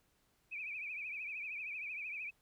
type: tone with vibrato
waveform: sine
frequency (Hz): 2430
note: D#7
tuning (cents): -42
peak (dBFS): -40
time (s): 0.51-2.31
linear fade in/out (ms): 20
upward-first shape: triangle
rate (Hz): 13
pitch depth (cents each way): 130
effects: pink hiss -75 dBFS RMS until 2.41 s